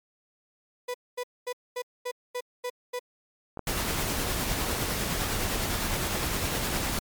35% pulse tone bursts, 493.9 Hz, B4, in tune, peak -28 dBFS, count 8, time 0.88-2.994 s, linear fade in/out 10 ms, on 63 ms, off 230 ms
clicks, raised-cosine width 1 ms, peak -23 / -20 dBFS, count 2, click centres 3.573 / 3.593 s
pink noise with tremolo, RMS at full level -28 dBFS, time 3.67-6.99 s, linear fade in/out 2 ms, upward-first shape sine, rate 9.8 Hz, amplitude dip 25%
effects MP3 96 kbps

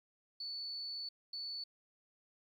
sine tone bursts at uneven times, 4463 Hz, C#8, 11 cents sharp, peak -40 dBFS, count 2, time 0.4-1.09 / 1.33-1.64 s, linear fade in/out 5 ms, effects 12-bit

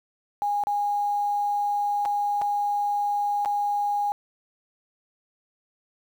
sine tone with dropouts, 820 Hz, G#5, 22 cents flat, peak -22 dBFS, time 0.42-4.12 s, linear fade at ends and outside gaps 0 ms, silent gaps 0.637-0.67 / 2.052-2.057 / 2.415-2.419 / 3.449-3.458 s, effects 8-bit

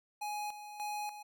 square tone with tremolo, 835 Hz, G#5, 9 cents sharp, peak -37 dBFS, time 0.21-1.23 s, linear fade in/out 10 ms, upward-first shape square, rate 1.7 Hz, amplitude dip 65%, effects none

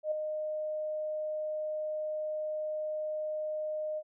sine tone with ADSR envelope, 615 Hz, D#5, 20 cents flat, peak -26 dBFS, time 0.03-4.03 s, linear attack 85 ms, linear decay 5 ms, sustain -6 dB, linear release 54 ms, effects none

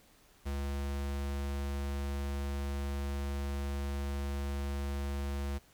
square tone, 70 Hz, C#2, 18 cents sharp, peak -34 dBFS, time 0.45-5.59 s, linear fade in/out 20 ms, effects pink hiss -63 dBFS RMS until 5.73 s

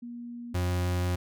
sine / 40% pulse tone pair in turn, 238.7 / 89.41 Hz, A#3 / F2, +41 / +41 cents, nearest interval octave + perfect fourth, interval 1700 cents, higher first, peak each -37 / -25 dBFS, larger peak second, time 0.02-0.54 / 0.54-1.16 s, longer second, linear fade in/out 10 ms, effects none

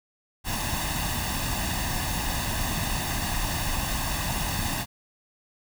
pink noise with comb filter, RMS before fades -28 dBFS, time 0.44-4.86 s, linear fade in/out 50 ms, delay 1.1 ms, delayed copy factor +0.7, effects none

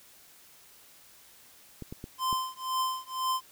clicks, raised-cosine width 3 ms, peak -26 dBFS, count 4, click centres 1.823 / 1.925 / 2.041 / 2.328 s
square tone with tremolo, 1036 Hz, C6, 17 cents flat, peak -26 dBFS, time 2.18-3.41 s, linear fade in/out 50 ms, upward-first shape triangle, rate 2 Hz, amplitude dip 100%
effects white hiss -56 dBFS RMS until 3.51 s

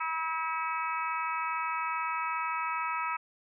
harmonic tone, 322.4 Hz, E4, 38 cents flat, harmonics 3 / 4 / 5 / 6 / 7 / 8, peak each -34 / -33 / -44 / -44 / -40 / -40 dBFS, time 0-3.17 s, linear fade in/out 10 ms, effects none

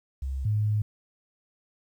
sine tone pair in turn, 67 / 106.02 Hz, C2 / G#2, +42 / +36 cents, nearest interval minor sixth, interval 794 cents, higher second, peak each -28 / -22 dBFS, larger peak second, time 0.22-0.45 / 0.45-0.82 s, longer second, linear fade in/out 5 ms, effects 10-bit

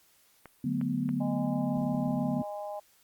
clicks, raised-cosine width 0.5 ms, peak -30 dBFS, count 3, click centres 0.457 / 0.813 / 1.091 s
sine chord, B minor seventh, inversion first, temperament equal with one note detuned, 146.83 / 185 / 220.9 / 246.9 Hz, D3 / F#3 / A3 / B3, 0 / 0 / +7 / 0 cents, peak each -34 / -35 / -35 / -30 dBFS, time 0.64-2.42 s, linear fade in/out 5 ms
harmonic tone, 205.1 Hz, G#3, 21 cents flat, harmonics 3 / 4 / 5, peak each -37 / -39 / -49 dBFS, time 1.2-2.8 s, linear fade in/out 10 ms
effects white hiss -64 dBFS RMS until 3.03 s + Opus 48 kbps

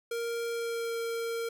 square tone with pitch glide, 466.2 to 461.4 Hz, A#4 to A#4, 0 to -18 cents, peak -32 dBFS, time 0.11-1.49 s, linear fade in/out 5 ms, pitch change -18 cents, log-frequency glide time 0.49-0.98 s, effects none

